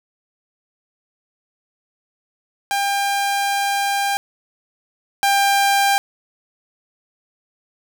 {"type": "tone pair in turn", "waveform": "sawtooth", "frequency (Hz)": [799, 795.7], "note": ["G5", "G5"], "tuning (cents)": [33, 26], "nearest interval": "unison", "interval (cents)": 7, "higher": "first", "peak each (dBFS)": [-14, -10], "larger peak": "second", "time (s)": [[2.71, 4.17], [5.23, 5.98]], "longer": "first", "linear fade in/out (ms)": 0, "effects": []}